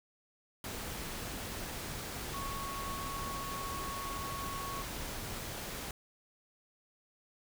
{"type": "tone in noise", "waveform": "sine", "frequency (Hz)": 1107, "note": "C#6", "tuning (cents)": -3, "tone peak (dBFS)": -40, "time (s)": [2.34, 4.82], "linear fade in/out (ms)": 2, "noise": "pink", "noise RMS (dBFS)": -41, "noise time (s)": [0.64, 5.91], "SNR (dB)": -2, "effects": []}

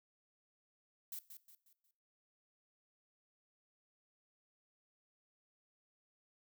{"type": "noise with echo", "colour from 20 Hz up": "violet", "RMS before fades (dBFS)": -45, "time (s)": [1.12, 1.19], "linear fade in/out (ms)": 2, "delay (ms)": 180, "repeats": 4, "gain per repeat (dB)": -8, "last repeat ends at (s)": 1.91, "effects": ["noise-tail reverb RT60 0.5 s tail -18 dB re dry"]}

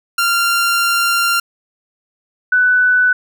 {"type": "tone pair in turn", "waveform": ["sawtooth", "sine"], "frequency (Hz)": [1386, 1493.5], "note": ["F6", "F#6"], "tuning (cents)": [-14, 16], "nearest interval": "minor second", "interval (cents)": 130, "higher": "second", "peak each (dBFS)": -9, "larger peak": "neither", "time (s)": [[0.18, 1.4], [2.52, 3.13]], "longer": "first", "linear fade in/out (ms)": 5, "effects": []}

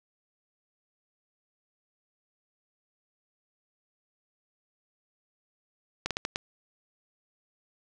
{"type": "slowing click train", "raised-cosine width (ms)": 0.2, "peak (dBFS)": -12, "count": 5, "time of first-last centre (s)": [6.06, 6.359], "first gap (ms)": 47, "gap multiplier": 1.32, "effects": []}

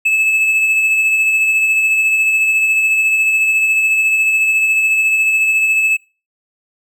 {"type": "tone with tremolo", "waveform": "triangle", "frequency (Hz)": 2607, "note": "E7", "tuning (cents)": -20, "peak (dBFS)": -8, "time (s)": [0.05, 5.97], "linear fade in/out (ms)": 10, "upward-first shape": "sine", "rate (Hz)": 14, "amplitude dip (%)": 30, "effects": ["noise-tail reverb RT60 0.3 s tail -19 dB re dry"]}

